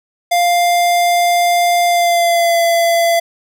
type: tone with pitch glide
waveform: square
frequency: 699 to 677.5 Hz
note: F5 to E5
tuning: +1 to +47 cents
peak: -11 dBFS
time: 0.31-3.2 s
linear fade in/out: 10 ms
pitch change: -54 cents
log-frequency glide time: 1.85-2.59 s
effects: none